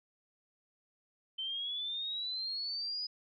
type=exponential sweep; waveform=sine; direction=up; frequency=3080 to 4993 Hz; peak=-35 dBFS; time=1.38-3.07 s; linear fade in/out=10 ms; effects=none